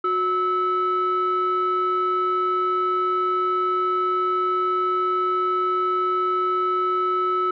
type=tone pair together; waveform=sine; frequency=365.6 / 1303 Hz; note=F#4 / E6; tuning=-21 / -20 cents; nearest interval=octave + minor seventh; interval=2201 cents; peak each=-23 / -19 dBFS; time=0.04-7.51 s; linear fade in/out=5 ms; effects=tanh soft clip ceiling -15 dBFS